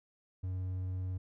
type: tone with vibrato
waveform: triangle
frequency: 92.5 Hz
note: F#2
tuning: in tune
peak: -32 dBFS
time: 0.43-1.18 s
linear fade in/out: 10 ms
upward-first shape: sine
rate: 18 Hz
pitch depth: 8 cents each way
effects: none